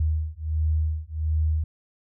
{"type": "beating tone pair", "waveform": "sine", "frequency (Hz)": [77.5, 78.9], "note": ["D#2", "D#2"], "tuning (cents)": [-6, 25], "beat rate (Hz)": 1.4, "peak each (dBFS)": -25, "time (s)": [0, 1.64], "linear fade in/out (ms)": 5, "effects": []}